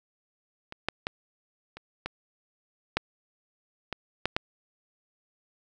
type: clicks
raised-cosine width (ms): 0.3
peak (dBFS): -23 / -10 / -13 / -26 / -16 / -8 / -16 / -9 / -9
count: 9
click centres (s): 0.724 / 0.886 / 1.069 / 1.77 / 2.06 / 2.97 / 3.927 / 4.256 / 4.365
effects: none